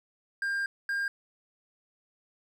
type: tone pair in turn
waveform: triangle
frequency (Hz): 1600 / 1606.6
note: G6 / G6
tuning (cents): +35 / +42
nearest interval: unison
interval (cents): 7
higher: second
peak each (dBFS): -26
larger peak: neither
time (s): 0.42-0.66 / 0.89-1.08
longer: first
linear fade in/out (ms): 2
effects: none